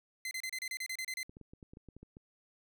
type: tone bursts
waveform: sawtooth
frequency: 2060 Hz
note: C7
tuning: 28 cents flat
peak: -33 dBFS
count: 11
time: 0.25-1.231 s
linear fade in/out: 2 ms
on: 61 ms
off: 31 ms
type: clicks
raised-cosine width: 3 ms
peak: -38 dBFS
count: 11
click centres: 1.295 / 1.369 / 1.413 / 1.535 / 1.628 / 1.735 / 1.771 / 1.887 / 1.966 / 2.03 / 2.169 s
effects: none